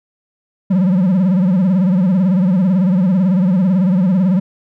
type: tone with vibrato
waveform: triangle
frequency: 185 Hz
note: F#3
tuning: in tune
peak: -8 dBFS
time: 0.7-4.4 s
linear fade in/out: 10 ms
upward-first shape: sine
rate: 18 Hz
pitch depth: 130 cents each way
effects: none